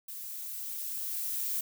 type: noise with level ramp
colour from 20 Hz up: violet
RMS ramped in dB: -42 to -32 dBFS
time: 0.08-1.61 s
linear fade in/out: 5 ms
effects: none